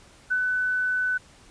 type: tone with ADSR envelope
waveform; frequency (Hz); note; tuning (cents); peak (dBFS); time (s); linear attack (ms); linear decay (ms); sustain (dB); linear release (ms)
sine; 1500; F#6; +23; -20; 0.3-1.18; 19; 67; -2; 11
effects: pink hiss -53 dBFS RMS until 1.5 s + resampled to 22050 Hz

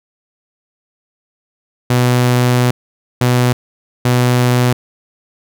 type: tone bursts at uneven times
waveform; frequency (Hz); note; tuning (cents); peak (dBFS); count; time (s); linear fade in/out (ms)
sawtooth; 123.8; B2; +5; -6; 3; 1.9-2.71 / 3.21-3.53 / 4.05-4.73; 5
effects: none

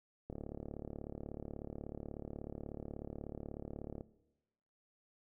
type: click train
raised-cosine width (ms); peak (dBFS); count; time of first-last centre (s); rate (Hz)
2; -30; 136; 0.3-4.009; 36.4
effects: noise-tail reverb RT60 1.0 s tail -19 dB re dry

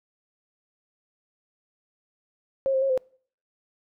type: tone with pitch steps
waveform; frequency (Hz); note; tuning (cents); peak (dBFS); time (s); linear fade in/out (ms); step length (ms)
sine; 539 / 528 / 542 / 516; C#5 / C5 / C#5 / C5; -49 / +16 / -39 / -24; -20; 2.66-2.976; 0; 79
effects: noise-tail reverb RT60 0.5 s tail -25 dB re dry

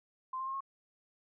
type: tone with pitch steps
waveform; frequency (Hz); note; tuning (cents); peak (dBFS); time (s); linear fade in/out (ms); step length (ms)
sine; 1040 / 1055.1 / 1070.5 / 1086; C6 / C6 / C6 / C#6; -11 / +14 / +39 / -36; -35; 0.33-0.606; 5; 69
effects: none

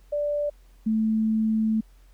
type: tone pair in turn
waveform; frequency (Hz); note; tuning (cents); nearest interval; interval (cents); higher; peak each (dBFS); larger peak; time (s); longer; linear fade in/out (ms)
sine; 586 / 219.5; D5 / A3; -4 / -4; octave + perfect fourth; 1700; first; -23 / -20; second; 0.12-0.5 / 0.86-1.81; second; 10
effects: added 44 Hz sine -50 dBFS peak until 2.13 s + pink hiss -64 dBFS RMS until 2.13 s

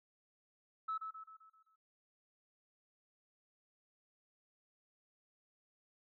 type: tone with echo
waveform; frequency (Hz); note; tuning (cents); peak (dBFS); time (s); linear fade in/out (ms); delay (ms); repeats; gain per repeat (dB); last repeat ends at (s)
sine; 1302; E6; -22; -35; 0.88-0.98; 10; 130; 6; -6; 1.76
effects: noise-tail reverb RT60 0.8 s tail -26 dB re dry + tanh soft clip ceiling -31 dBFS

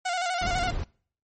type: tone with vibrato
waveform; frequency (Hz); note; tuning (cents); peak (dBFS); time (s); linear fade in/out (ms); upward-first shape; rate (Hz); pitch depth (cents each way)
sawtooth; 718; F5; +48; -22; 0.05-0.71; 10; square; 12; 53
type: noise with tremolo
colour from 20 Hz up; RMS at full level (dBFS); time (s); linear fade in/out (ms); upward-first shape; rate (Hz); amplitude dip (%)
violet; -32; 0.05-0.65; 5; sine; 6; 100
type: noise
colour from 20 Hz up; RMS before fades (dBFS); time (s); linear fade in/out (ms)
brown; -31; 0.41-0.84; 5
effects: noise-tail reverb RT60 0.5 s tail -24 dB re dry + MP3 32 kbps

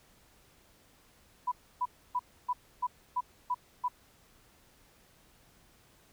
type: tone bursts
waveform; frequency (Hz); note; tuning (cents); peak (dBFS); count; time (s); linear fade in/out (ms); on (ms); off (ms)
sine; 990; B5; +4; -27; 8; 1.47-3.884; 10; 48; 290
effects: pink hiss -63 dBFS RMS until 6.12 s

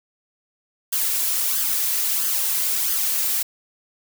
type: noise with flanger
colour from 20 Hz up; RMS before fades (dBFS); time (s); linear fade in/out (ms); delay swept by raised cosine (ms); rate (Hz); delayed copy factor
blue; -22; 0.92-3.43; 10; 0.62 to 3.02; 1.5; +0.6
effects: none

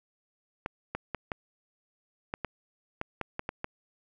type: clicks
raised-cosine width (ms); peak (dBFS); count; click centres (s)
0.5; -17; 11; 0.661 / 0.95 / 1.147 / 1.318 / 2.339 / 2.447 / 3.014 / 3.213 / 3.394 / 3.491 / 3.644
effects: none

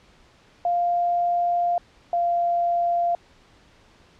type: tone pair in turn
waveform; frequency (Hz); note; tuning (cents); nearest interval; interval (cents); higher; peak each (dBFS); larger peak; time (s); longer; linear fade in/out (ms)
sine; 698.5 / 692.5; F5 / F5; 0 / -15; unison; 15; first; -19; neither; 0.65-1.78 / 2.13-3.15; first; 2
effects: pink hiss -55 dBFS RMS until 4.19 s + low-pass 5000 Hz 12 dB/octave

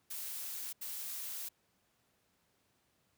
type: noise bursts at uneven times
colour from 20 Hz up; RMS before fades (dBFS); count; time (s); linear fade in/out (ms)
blue; -42; 2; 0.1-0.73 / 0.81-1.49; 10
effects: pink hiss -75 dBFS RMS until 3.17 s + high-pass 80 Hz 12 dB/octave

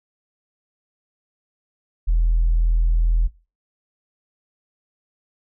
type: tone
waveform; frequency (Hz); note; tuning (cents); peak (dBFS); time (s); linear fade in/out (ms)
sine; 41.2; E1; 0; -13; 2.07-3.28; 20
effects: noise-tail reverb RT60 0.3 s tail -19 dB re dry + tanh soft clip ceiling -11 dBFS

